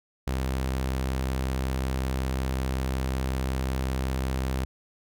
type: tone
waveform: sawtooth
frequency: 65.41 Hz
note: C2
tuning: in tune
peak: -22 dBFS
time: 0.27-4.65 s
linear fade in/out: 5 ms
effects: none